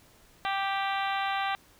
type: harmonic tone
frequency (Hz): 392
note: G4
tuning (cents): 0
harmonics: 2 / 3 / 4 / 5 / 6 / 7 / 8 / 9 / 10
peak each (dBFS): -30 / -34 / -36 / -38 / -40 / -41 / -42 / -43 / -44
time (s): 0.45-1.55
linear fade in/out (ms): 0
effects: pink hiss -59 dBFS RMS until 1.79 s